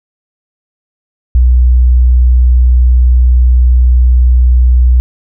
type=tone; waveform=sine; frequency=61.74 Hz; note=B1; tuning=in tune; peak=-3 dBFS; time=1.35-5 s; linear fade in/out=0 ms; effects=none